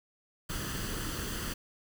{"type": "noise with comb filter", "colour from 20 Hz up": "pink", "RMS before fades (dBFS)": -36, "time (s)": [0.49, 1.54], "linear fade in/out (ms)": 10, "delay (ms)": 0.65, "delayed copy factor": 0.6, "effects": []}